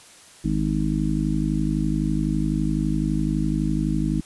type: harmonic tone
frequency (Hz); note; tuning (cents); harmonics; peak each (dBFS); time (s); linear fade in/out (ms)
51.91; G#1; 0; 1 / 3 / 4 / 5 / 6; -27 / -25 / -26 / -28 / -27; 0.44-4.21; 10
effects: white hiss -48 dBFS RMS until 4.25 s + resampled to 24000 Hz